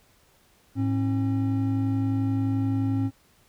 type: tone pair together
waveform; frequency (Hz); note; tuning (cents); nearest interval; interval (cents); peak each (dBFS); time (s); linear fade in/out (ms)
triangle; 107.15 / 270; A2 / C#4; -45 / -45; octave + major third; 1600; -23; 0.75-3.11; 50
effects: pink hiss -61 dBFS RMS until 3.48 s